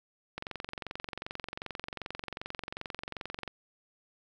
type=click train; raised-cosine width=0.3 ms; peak=-21 dBFS; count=71; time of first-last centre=0.38-3.477 s; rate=22.6 Hz; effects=10-bit